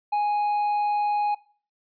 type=tone; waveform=triangle; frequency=830 Hz; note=G#5; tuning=1 cent flat; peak=-19 dBFS; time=0.12-1.35 s; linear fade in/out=10 ms; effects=noise-tail reverb RT60 0.4 s tail -19 dB re dry + resampled to 11025 Hz